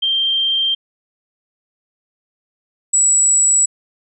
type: tone pair in turn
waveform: sine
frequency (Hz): 3164 / 7836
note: G7 / B8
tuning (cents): +15 / -15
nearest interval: octave + major third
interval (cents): 1570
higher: second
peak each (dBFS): -14 / -10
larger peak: second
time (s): 0.02-0.75 / 2.93-3.66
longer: neither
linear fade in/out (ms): 10
effects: none